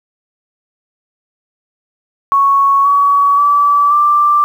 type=tone with pitch steps; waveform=sine; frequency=1108.7 / 1131.3 / 1154.4 / 1178 Hz; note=C#6 / C#6 / D6 / D6; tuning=0 / +35 / -30 / +5 cents; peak=-7 dBFS; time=2.32-4.44 s; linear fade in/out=0 ms; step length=530 ms; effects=7-bit